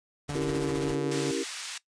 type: noise with tremolo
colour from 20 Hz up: pink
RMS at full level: -37 dBFS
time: 0.28-0.96 s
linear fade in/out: 20 ms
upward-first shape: triangle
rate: 15 Hz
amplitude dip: 65%
type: tone with pitch glide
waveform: sawtooth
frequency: 145.3 to 143.3 Hz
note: D3 to D3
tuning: -18 to -42 cents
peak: -28 dBFS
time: 0.29-1.31 s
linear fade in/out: 0 ms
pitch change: -24 cents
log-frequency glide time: 0.47-0.76 s
type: chord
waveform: sine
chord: C# diminished seventh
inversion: none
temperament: equal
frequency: 277.2 / 329.6 / 392 / 466.2 Hz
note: C#4 / E4 / G4 / Bb4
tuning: 0 / 0 / 0 / 0 cents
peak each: -33 dBFS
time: 0.34-1.44 s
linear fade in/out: 20 ms
type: band-pass noise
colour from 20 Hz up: white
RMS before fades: -38 dBFS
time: 1.11-1.78 s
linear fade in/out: 5 ms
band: 1300 to 6900 Hz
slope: 12 dB/octave
effects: noise-tail reverb RT60 0.1 s tail -18 dB re dry + resampled to 22050 Hz